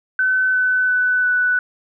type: tone with pitch steps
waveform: sine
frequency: 1518 / 1507.5 / 1497.1 / 1486.8 Hz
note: F#6 / F#6 / F#6 / F#6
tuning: +44 / +32 / +20 / +8 cents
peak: -14 dBFS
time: 0.19-1.59 s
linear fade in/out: 2 ms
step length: 350 ms
effects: none